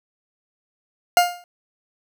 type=tone with exponential decay; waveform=40% pulse; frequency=706 Hz; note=F5; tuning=19 cents sharp; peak=-8 dBFS; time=1.17-1.44 s; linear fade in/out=1 ms; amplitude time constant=58 ms; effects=none

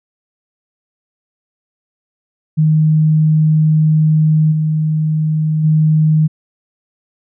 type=tone with level steps; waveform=sine; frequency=155.56 Hz; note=D#3; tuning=in tune; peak=-8 / -12 / -8 dBFS; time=2.57-6.28 s; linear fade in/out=20 ms; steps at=4.51 / 5.63 s; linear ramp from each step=20 ms; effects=none

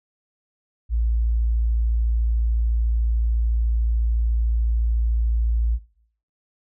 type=tone; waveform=sine; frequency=56.9 Hz; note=A#1; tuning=41 cents flat; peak=-18 dBFS; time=0.89-5.79 s; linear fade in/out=50 ms; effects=noise-tail reverb RT60 0.6 s tail -18 dB re dry

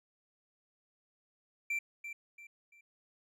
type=tone with echo; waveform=triangle; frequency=2349 Hz; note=D7; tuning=in tune; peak=-30 dBFS; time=1.7-1.79 s; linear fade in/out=5 ms; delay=340 ms; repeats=3; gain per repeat=-9 dB; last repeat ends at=2.81 s; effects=none

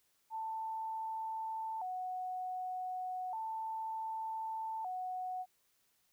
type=tone with vibrato; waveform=sine; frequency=809 Hz; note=G#5; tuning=46 cents flat; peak=-37 dBFS; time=0.3-5.46 s; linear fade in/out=50 ms; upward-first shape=square; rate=0.33 Hz; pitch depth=160 cents each way; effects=white hiss -75 dBFS RMS until 6.12 s

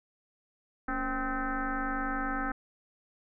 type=tone with frequency modulation; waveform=sine; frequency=784 Hz; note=G5; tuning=in tune; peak=-29 dBFS; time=0.88-2.52 s; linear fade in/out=5 ms; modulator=253 Hz; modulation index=3.5; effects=none

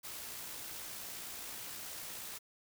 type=noise with amplitude modulation; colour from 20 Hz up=white; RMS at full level=-44 dBFS; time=0.03-2.39 s; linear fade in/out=20 ms; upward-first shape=sine; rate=59 Hz; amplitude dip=25%; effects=none

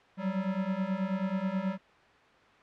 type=beating tone pair; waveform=square; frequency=185 / 194.3 Hz; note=F#3 / G3; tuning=0 / -15 cents; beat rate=9.3 Hz; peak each=-34 / -32 dBFS; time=0.17-1.78 s; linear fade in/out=50 ms; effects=white hiss -58 dBFS RMS until 2.62 s + low-pass 2000 Hz 12 dB/octave

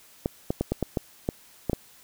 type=clicks; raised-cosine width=2 ms; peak=-11 dBFS; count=9; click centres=0.259 / 0.505 / 0.61 / 0.72 / 0.827 / 0.972 / 1.289 / 1.697 / 1.732 s; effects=white hiss -54 dBFS RMS until 2.03 s

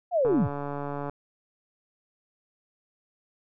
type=linear sweep; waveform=sine; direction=down; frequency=744 to 62.5 Hz; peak=-20 dBFS; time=0.11-0.49 s; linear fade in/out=50 ms
type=click train; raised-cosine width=1 ms; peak=-20 dBFS; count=122; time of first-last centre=0.25-1.096 s; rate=143 Hz
effects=none

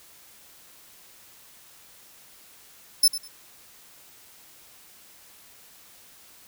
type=tone with echo; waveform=25% pulse; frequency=5274 Hz; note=E8; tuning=in tune; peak=-9 dBFS; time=3.03-3.08 s; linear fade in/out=5 ms; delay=100 ms; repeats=2; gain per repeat=-14 dB; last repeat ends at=3.28 s; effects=white hiss -52 dBFS RMS until 6.47 s

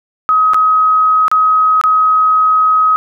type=tone with dropouts; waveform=sine; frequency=1267 Hz; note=D#6; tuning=31 cents sharp; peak=-7 dBFS; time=0.29-2.96 s; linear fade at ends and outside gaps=0 ms; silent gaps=0.535-0.544 / 1.281-1.315 / 1.813-1.838 s; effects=none

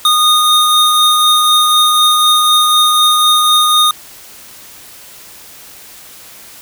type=tone pair together; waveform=square; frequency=1230 / 3686 Hz; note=D#6 / A#7; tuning=-20 / -20 cents; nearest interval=octave + perfect fifth; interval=1900 cents; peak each=-11 dBFS; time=0.05-3.91 s; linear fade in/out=2 ms; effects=white hiss -36 dBFS RMS until 6.61 s

